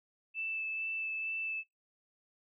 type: tone with vibrato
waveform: sine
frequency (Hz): 2637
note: E7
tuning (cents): 0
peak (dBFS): -34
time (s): 0.34-1.64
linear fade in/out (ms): 50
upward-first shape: sine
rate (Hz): 2.2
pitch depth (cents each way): 10
effects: noise-tail reverb RT60 0.2 s tail -22 dB re dry

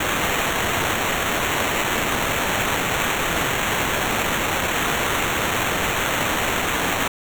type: noise with sample-and-hold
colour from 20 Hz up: violet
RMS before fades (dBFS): -22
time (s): 0-7.08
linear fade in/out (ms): 5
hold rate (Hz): 4900
effects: none

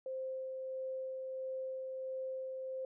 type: tone with tremolo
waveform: sine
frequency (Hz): 523.3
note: C5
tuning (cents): 0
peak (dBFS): -37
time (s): 0.06-2.85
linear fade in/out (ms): 2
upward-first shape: sine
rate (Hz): 1.5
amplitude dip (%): 25
effects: none

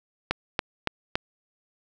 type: click train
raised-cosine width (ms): 0.3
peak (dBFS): -7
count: 4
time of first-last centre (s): 0.31-1.155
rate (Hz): 3.55
effects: none

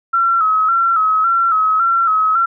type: tone with vibrato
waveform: sine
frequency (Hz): 1318.5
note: E6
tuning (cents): 0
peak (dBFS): -11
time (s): 0.13-2.46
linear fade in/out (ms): 10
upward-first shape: square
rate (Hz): 1.8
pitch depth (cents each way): 53
effects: none

